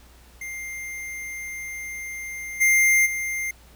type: tone with level steps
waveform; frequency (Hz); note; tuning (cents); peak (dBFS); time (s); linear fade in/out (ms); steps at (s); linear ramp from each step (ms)
square; 2100; C7; +6; -32 / -16 / -26; 0.41-3.51; 5; 2.6 / 3.05; 20
effects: added 60 Hz sine -50 dBFS peak until 3.75 s + pink hiss -54 dBFS RMS until 3.75 s